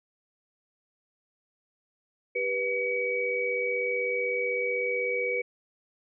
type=tone cluster; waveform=sine; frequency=394.2 / 490.1 / 2269 Hz; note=G4 / B4 / C#7; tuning=+10 / -13 / +40 cents; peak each=-35 / -29 / -29 dBFS; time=2.35-5.42 s; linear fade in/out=10 ms; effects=none